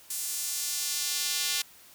square tone with high-pass filter sweep, 160.3 Hz, E3, 48 cents flat, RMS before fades -31 dBFS, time 0.1-1.62 s, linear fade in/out 5 ms, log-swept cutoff 8400 to 3500 Hz, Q 1, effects white hiss -54 dBFS RMS until 1.94 s

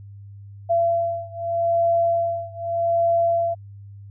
sine beating tone pair, 677 / 677.82 Hz, E5 / E5, +46 / +48 cents, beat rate 0.82 Hz, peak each -21 / -22 dBFS, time 0.69-3.55 s, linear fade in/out 20 ms, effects added 100 Hz sine -38 dBFS peak until 4.1 s

